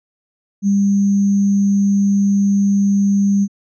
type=tone with sample-and-hold; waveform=sine; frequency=199.6 Hz; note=G3; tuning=32 cents sharp; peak=-11 dBFS; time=0.62-3.48 s; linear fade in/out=50 ms; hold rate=6300 Hz; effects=resampled to 24000 Hz